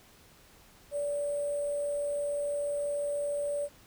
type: tone with sample-and-hold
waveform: sine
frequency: 577 Hz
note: D5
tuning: 31 cents flat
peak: -29 dBFS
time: 0.91-3.69 s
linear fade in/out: 50 ms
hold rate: 8820 Hz
effects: pink hiss -58 dBFS RMS until 3.86 s